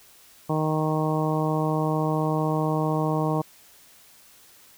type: harmonic tone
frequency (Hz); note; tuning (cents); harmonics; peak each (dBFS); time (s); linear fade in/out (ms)
155.56; D#3; 0; 1 / 2 / 3 / 4 / 5 / 6 / 7; -25 / -28 / -30 / -31 / -32 / -33 / -33; 0.49-3.42; 10
effects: white hiss -53 dBFS RMS until 4.77 s